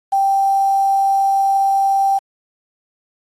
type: tone with quantisation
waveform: sine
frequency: 784 Hz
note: G5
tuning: in tune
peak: -12 dBFS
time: 0.12-2.19 s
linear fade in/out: 10 ms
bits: 6
effects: AAC 32 kbps